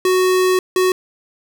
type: tone pair in turn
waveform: square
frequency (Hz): 370 / 370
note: F#4 / F#4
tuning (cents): 0 / 0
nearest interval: unison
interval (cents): 0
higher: neither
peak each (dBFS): -13 / -13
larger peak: neither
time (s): 0.05-0.59 / 0.76-0.92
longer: first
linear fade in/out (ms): 2
effects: none